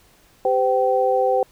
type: tone cluster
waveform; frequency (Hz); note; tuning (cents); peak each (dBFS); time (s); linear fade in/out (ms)
sine; 395.3 / 511 / 773; G4 / C5 / G5; +15 / -41 / -24; -24 / -18 / -20; 0.45-1.43; 2
effects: pink hiss -55 dBFS RMS until 1.51 s